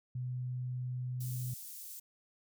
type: tone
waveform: sine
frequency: 125.6 Hz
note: B2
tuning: 30 cents sharp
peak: -35 dBFS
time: 0.15-1.54 s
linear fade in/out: 5 ms
type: high-pass noise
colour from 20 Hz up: white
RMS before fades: -47 dBFS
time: 1.2-2 s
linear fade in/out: 10 ms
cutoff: 7100 Hz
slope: 12 dB/octave
effects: none